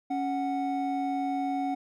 triangle tone pair together, 277.2 / 740 Hz, C#4 / F#5, 0 / 0 cents, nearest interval octave + perfect fourth, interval 1700 cents, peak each -28 / -28 dBFS, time 0.1-1.75 s, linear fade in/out 10 ms, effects none

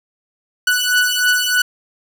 sawtooth beating tone pair, 1480 / 1483.2 Hz, F#6 / F#6, 0 / +4 cents, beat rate 3.2 Hz, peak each -13 dBFS, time 0.67-1.62 s, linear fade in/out 5 ms, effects none

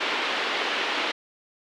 white band-pass noise, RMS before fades -27 dBFS, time 0-1.12 s, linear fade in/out 10 ms, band 280 to 3400 Hz, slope 24 dB/octave, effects none

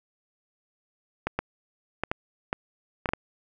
clicks, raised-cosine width 0.5 ms, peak -11 dBFS, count 8, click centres 1.27 / 1.39 / 2.036 / 2.115 / 2.529 / 3.058 / 3.09 / 3.135 s, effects none

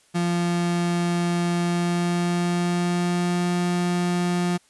35% pulse tone with pitch glide, 173.4 to 176.53 Hz, F3 to F3, -12 to +19 cents, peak -19 dBFS, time 0.14-4.58 s, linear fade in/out 20 ms, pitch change +31 cents, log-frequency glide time 1.6-3.5 s, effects white hiss -59 dBFS RMS until 4.69 s + resampled to 24000 Hz

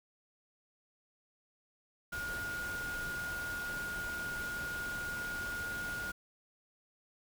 sine tone in noise, 1432 Hz, F6, 43 cents sharp, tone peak -37 dBFS, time 2.12-6.12 s, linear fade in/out 10 ms, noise pink, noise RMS -45 dBFS, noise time 2.12-6.12 s, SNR +5 dB, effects none

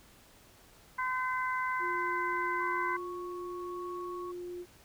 harmonic tone, 511 Hz, C5, 41 cents flat, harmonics 2 / 3 / 4, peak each -32 / -36 / -38 dBFS, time 0.98-2.97 s, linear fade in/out 10 ms
sine tone, 354.2 Hz, F4, 24 cents sharp, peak -38 dBFS, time 1.79-4.66 s, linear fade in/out 50 ms
sine tone with tremolo, 1108.7 Hz, C#6, in tune, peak -40 dBFS, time 2.6-4.32 s, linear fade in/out 10 ms, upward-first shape sine, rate 0.92 Hz, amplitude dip 30%
effects pink hiss -59 dBFS RMS until 4.84 s

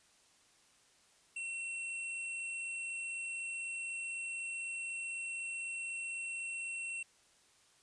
square tone, 2714 Hz, E7, 50 cents sharp, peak -39 dBFS, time 1.36-7.03 s, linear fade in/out 5 ms, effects white hiss -67 dBFS RMS until 7.82 s + resampled to 22050 Hz

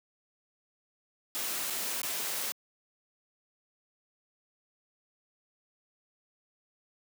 white noise with dropouts, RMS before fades -34 dBFS, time 1.35-2.52 s, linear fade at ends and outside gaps 0 ms, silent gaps 1.7-1.705 / 2.017-2.032 s, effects high-pass 200 Hz 12 dB/octave

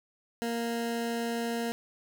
20% pulse tone, 233.1 Hz, A#3, in tune, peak -25 dBFS, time 0.42-1.72 s, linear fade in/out 0 ms, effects none

